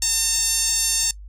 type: tone with band-pass filter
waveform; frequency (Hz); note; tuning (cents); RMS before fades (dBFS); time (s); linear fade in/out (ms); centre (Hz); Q
5% pulse; 903; A5; +45; -21; 0.02-1.11; 2; 7300; 1.5
effects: noise-tail reverb RT60 0.1 s tail -23 dB re dry + added 50 Hz sine -36 dBFS peak until 1.28 s